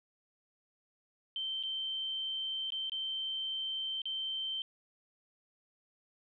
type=tone with dropouts; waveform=sine; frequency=3114 Hz; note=G7; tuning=12 cents flat; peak=-34 dBFS; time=1.36-4.62 s; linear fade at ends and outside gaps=1 ms; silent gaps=1.628-1.635 / 2.704-2.721 / 2.897-2.919 / 4.018-4.055 s; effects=none